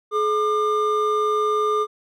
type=tone pair together; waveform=triangle; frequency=425.7 / 1200 Hz; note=G#4 / D6; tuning=+43 / +37 cents; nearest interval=octave + tritone; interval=1794 cents; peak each=-19 dBFS; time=0.11-1.87 s; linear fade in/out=50 ms; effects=none